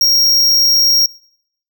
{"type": "tone", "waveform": "square", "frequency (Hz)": 5588, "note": "F8", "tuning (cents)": 0, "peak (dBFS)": -9, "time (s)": [0.01, 1.06], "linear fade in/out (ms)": 2, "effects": ["noise-tail reverb RT60 0.7 s tail -24 dB re dry"]}